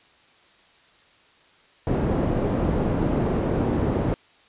white low-pass noise, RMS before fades -23 dBFS, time 1.87-4.14 s, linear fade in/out 0 ms, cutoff 380 Hz, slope 12 dB/octave, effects white hiss -56 dBFS RMS until 4.48 s + resampled to 8000 Hz

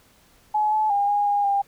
sine tone with pitch steps, 849 / 861 / 808 / 820 / 815 / 800 Hz, G#5 / A5 / G#5 / G#5 / G#5 / G5, +38 / -38 / -48 / -22 / -33 / +35 cents, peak -18 dBFS, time 0.54-1.62 s, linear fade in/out 10 ms, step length 180 ms, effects pink hiss -57 dBFS RMS until 1.67 s

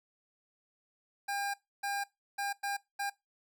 25% pulse tone bursts at uneven times, 803 Hz, G5, 41 cents sharp, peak -29 dBFS, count 5, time 1.28-1.54 / 1.83-2.04 / 2.38-2.53 / 2.63-2.77 / 2.99-3.1 s, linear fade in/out 10 ms, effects noise-tail reverb RT60 0.2 s tail -21 dB re dry

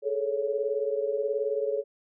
sine tone cluster, 422.2 / 440.8 / 557 Hz, G#4 / A4 / C#5, +29 / +3 / +8 cents, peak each -30 dBFS, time 0.02-1.84 s, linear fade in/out 50 ms, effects none

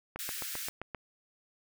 click train, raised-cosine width 0.5 ms, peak -23 dBFS, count 7, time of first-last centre 0.16-0.947 s, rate 7.62 Hz
white high-pass noise, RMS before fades -39 dBFS, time 0.19-0.69 s, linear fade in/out 0 ms, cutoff 1400 Hz, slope 48 dB/octave
effects none

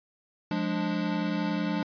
square chord, D diminished, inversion first, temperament equal with one note detuned, 176.85 / 207.7 / 293.7 Hz, F3 / Ab3 / D4, +22 / 0 / 0 cents, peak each -32 dBFS, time 0.51-1.83 s, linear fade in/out 2 ms, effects resampled to 11025 Hz

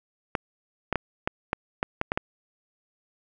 clicks, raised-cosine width 0.5 ms, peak -9 dBFS, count 9, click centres 0.352 / 0.927 / 0.957 / 1.275 / 1.531 / 1.829 / 2.014 / 2.119 / 2.175 s, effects none

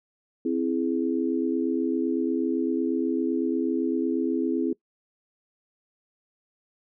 sine chord, C augmented, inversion none, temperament equal with one note detuned, 261.6 / 329.6 / 419.2 Hz, C4 / E4 / G#4, 0 / 0 / +16 cents, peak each -26 / -26 / -30 dBFS, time 0.45-4.73 s, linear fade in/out 5 ms, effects noise-tail reverb RT60 0.1 s tail -22 dB re dry

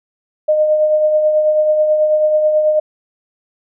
sine tone with tremolo, 613 Hz, D#5, 26 cents flat, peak -8 dBFS, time 0.48-2.8 s, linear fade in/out 10 ms, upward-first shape triangle, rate 9.2 Hz, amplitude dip 45%, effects none

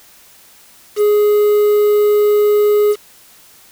triangle tone with quantisation, 417.2 Hz, G#4, 8 cents sharp, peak -7 dBFS, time 0.96-2.96 s, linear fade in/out 50 ms, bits 5, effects white hiss -45 dBFS RMS until 3.71 s

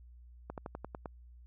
slowing click train, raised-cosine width 1 ms, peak -26 dBFS, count 7, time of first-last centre 0.5-1.058 s, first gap 78 ms, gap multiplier 1.07, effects added 60 Hz sine -52 dBFS peak until 1.46 s

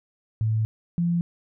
sine tone pair in turn, 110 / 171.76 Hz, A2 / F3, 0 / -29 cents, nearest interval minor sixth, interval 771 cents, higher second, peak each -20 dBFS, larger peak neither, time 0.41-0.65 / 0.98-1.21 s, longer first, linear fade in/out 0 ms, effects none

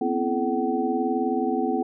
sine tone cluster, 244.2 / 263.2 / 335.8 / 428 / 758 Hz, B3 / C4 / E4 / A4 / F#5, -19 / +10 / +32 / -48 / +42 cents, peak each -28 dBFS, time 0.01-1.83 s, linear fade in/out 5 ms, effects none

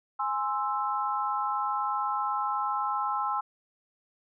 sine chord, Ab augmented, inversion none, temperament equal, 830.6 / 1046.5 / 1318.5 Hz, Ab5 / C6 / E6, 0 / 0 / 0 cents, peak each -31 dBFS, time 0.19-3.41 s, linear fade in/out 10 ms, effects none

